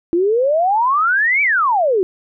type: exponential two-way sweep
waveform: sine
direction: up then down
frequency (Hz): 329.6 to 2349 to 354.7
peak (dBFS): -12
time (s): 0.13-2.03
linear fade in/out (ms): 0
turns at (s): 1.42
effects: none